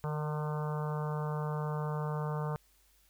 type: harmonic tone with a mistuned harmonic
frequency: 150.8 Hz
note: D3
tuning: 46 cents sharp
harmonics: 1 / 3 / 4 / 5 / 6 / 7 / 8 / 9 / 10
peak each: -33 / -41 / -45 / -47 / -44 / -46 / -46 / -53 / -53 dBFS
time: 0.04-2.56 s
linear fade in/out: 0 ms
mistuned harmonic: 3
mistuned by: +24 cents
effects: added 50 Hz sine -68 dBFS peak until 3.09 s + white hiss -68 dBFS RMS until 3.09 s